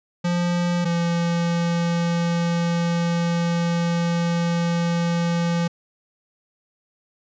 square tone pair in turn, 174.61 / 170.52 Hz, F3 / F3, 0 / -41 cents, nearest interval unison, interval 41 cents, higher first, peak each -20 dBFS, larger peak neither, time 0.24-0.85 / 0.85-5.68 s, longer second, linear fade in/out 10 ms, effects resampled to 16000 Hz

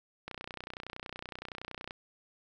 click train, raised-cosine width 0.3 ms, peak -24 dBFS, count 51, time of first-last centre 0.28-1.909 s, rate 30.7 Hz, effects none

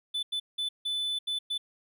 triangle tone bursts at uneven times, 3500 Hz, A7, 10 cents flat, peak -27 dBFS, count 6, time 0.14-0.23 / 0.32-0.4 / 0.58-0.69 / 0.85-1.19 / 1.27-1.39 / 1.5-1.58 s, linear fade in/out 10 ms, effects none

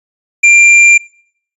sine tone with tanh clipping, 2379 Hz, D7, 22 cents sharp, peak -4 dBFS, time 0.43-0.98 s, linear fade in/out 10 ms, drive 10 dB, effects noise-tail reverb RT60 0.6 s tail -24 dB re dry + resampled to 24000 Hz

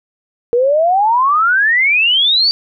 sine exponential sweep, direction up, 465.1 to 4679 Hz, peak -9 dBFS, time 0.53-2.51 s, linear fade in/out 0 ms, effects none

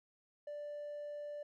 triangle tone, 587.3 Hz, D5, in tune, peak -39 dBFS, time 0.47-1.43 s, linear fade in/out 5 ms, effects tanh soft clip ceiling -37 dBFS

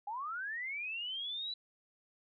sine linear sweep, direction up, 791 to 3986 Hz, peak -37 dBFS, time 0.07-1.54 s, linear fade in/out 5 ms, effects none

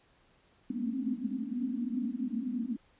pink band-pass noise, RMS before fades -34 dBFS, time 0.7-2.77 s, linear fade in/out 5 ms, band 220 to 270 Hz, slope 96 dB/octave, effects pink hiss -66 dBFS RMS until 2.99 s + resampled to 8000 Hz

